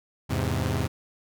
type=chord; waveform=sawtooth; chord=E augmented; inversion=none; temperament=equal; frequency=82.41 / 103.83 / 130.81 Hz; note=E2 / G#2 / B#2; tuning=0 / 0 / 0 cents; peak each=-25 dBFS; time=0.29-0.88 s; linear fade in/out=20 ms; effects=none